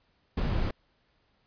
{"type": "noise", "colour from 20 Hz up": "brown", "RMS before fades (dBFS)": -28, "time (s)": [0.37, 0.71], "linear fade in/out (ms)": 5, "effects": ["pink hiss -70 dBFS RMS until 1.46 s", "resampled to 11025 Hz"]}